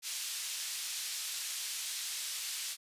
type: band-pass noise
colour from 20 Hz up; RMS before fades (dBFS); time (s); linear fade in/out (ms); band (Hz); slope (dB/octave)
pink; -39; 0.02-2.77; 50; 3600 to 11000; 12
effects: resampled to 32000 Hz